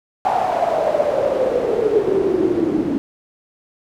pink noise with band-pass filter sweep, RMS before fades -18 dBFS, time 0.25-2.98 s, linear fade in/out 0 ms, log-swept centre 790 to 290 Hz, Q 9.1, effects none

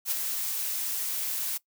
blue noise with ADSR envelope, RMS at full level -26 dBFS, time 0.05-1.58 s, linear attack 63 ms, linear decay 17 ms, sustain -5 dB, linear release 14 ms, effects noise-tail reverb RT60 0.1 s tail -20 dB re dry

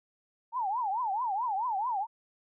sine tone with vibrato, 881 Hz, A5, 2 cents sharp, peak -28 dBFS, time 0.52-2.07 s, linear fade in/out 50 ms, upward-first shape triangle, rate 4.6 Hz, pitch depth 290 cents each way, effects none

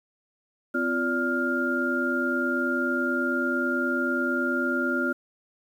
sine tone cluster, 255.6 / 344.8 / 579 / 1404 Hz, C4 / F4 / D5 / F6, -40 / -22 / -25 / +9 cents, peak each -28 / -30 / -33 / -26 dBFS, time 0.74-5.13 s, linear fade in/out 10 ms, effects 9-bit

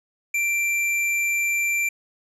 triangle tone with tanh clipping, 2355 Hz, D7, 4 cents sharp, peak -22 dBFS, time 0.34-1.89 s, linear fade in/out 5 ms, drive 18 dB, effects resampled to 32000 Hz

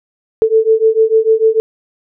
sine beating tone pair, 440 / 446.7 Hz, A4 / A4, 0 / +26 cents, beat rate 6.7 Hz, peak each -11 dBFS, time 0.42-1.6 s, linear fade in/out 0 ms, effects none

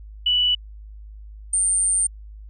sine tone pair in turn, 2960 / 8906 Hz, F#7 / C#9, 0 / +7 cents, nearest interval octave + perfect fifth, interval 1907 cents, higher second, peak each -16 / -17 dBFS, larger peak first, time 0.26-0.55 / 1.53-2.07 s, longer second, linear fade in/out 5 ms, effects added 52 Hz sine -37 dBFS peak until 2.49 s

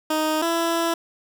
15% pulse tone pair in turn, 311.1 / 334.2 Hz, D#4 / E4, 0 / +24 cents, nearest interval minor second, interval 124 cents, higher second, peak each -14 dBFS, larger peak neither, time 0.1-0.42 / 0.42-0.94 s, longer second, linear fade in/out 5 ms, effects none

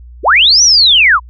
sine linear two-way sweep, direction up then down, 254.4 to 5980 to 931 Hz, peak -4 dBFS, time 0.23-1.2 s, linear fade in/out 50 ms, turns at 0.63 s, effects added 60 Hz sine -31 dBFS peak until 1.29 s

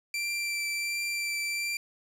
sawtooth tone with vibrato, 2349 Hz, D7, in tune, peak -26 dBFS, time 0.14-1.77 s, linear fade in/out 2 ms, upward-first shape triangle, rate 1.4 Hz, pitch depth 13 cents each way, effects low-pass 12000 Hz 12 dB/octave + 9-bit

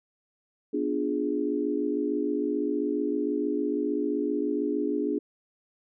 sine chord, B diminished seventh, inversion none, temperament equal, 246.9 / 293.7 / 349.2 / 415.3 Hz, B3 / D4 / F4 / Ab4, 0 / 0 / 0 / 0 cents, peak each -33 / -28 / -33 / -30 dBFS, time 0.73-5.19 s, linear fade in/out 10 ms, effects none

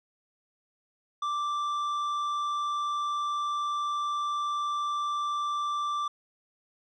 sine tone with tanh clipping, 1174.7 Hz, D6, in tune, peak -29 dBFS, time 1.22-6.08 s, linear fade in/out 5 ms, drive 8 dB, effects none

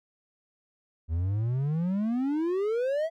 triangle exponential sweep, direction up, 77.6 to 670 Hz, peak -23 dBFS, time 1.08-3.1 s, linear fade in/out 50 ms, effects none

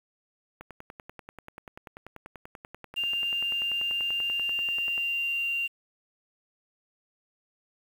click train, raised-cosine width 0.5 ms, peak -27 dBFS, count 46, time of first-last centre 0.61-4.979 s, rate 10.3 Hz
sine tone with pitch glide, 2794 to 2773 Hz, F7 to F7, 0 to -13 cents, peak -26 dBFS, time 2.96-5.68 s, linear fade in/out 20 ms, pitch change -13 cents, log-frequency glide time 4.21-5.55 s
effects 8-bit

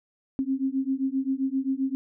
sine beating tone pair, 263.6 / 271.2 Hz, C4 / C#4, +13 / -38 cents, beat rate 7.6 Hz, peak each -27 dBFS, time 0.39-1.95 s, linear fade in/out 0 ms, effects none

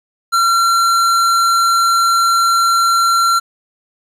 square tone, 1365 Hz, F6, 40 cents flat, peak -11 dBFS, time 0.32-3.4 s, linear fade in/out 20 ms, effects low-pass 11000 Hz 12 dB/octave + 8-bit

